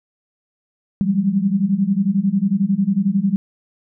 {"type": "tone cluster", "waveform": "sine", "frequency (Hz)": [169.8, 191.7, 202.8], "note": ["F3", "G3", "G#3"], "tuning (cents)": [-48, -38, -41], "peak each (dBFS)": [-26, -18, -18], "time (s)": [1.01, 3.36], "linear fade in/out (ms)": 0, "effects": []}